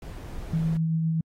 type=noise; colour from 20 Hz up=brown; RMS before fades=-37 dBFS; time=0.02-0.77 s; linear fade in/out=2 ms
type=tone with tremolo; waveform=sine; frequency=161.9 Hz; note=E3; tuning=31 cents flat; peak=-21 dBFS; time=0.53-1.21 s; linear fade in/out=5 ms; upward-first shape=triangle; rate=7.8 Hz; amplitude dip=25%
effects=AAC 48 kbps